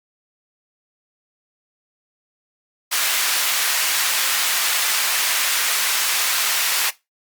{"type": "high-pass noise", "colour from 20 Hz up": "pink", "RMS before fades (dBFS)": -20, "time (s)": [2.91, 6.91], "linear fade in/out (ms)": 20, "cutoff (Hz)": 1500, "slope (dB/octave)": 12, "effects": ["noise-tail reverb RT60 0.2 s tail -18 dB re dry", "Opus 48 kbps"]}